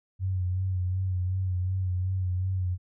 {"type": "tone with vibrato", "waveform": "sine", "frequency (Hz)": 92.5, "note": "F#2", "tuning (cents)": 0, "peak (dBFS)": -25, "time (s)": [0.19, 2.78], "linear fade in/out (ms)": 50, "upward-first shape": "sine", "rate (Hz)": 2.7, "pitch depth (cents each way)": 41, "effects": []}